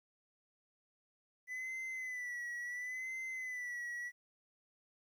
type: tone with vibrato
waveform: triangle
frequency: 1993 Hz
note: B6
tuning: 15 cents sharp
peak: -38 dBFS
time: 1.47-4.12 s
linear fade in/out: 50 ms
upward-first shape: sine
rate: 0.72 Hz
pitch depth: 63 cents each way
effects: 12-bit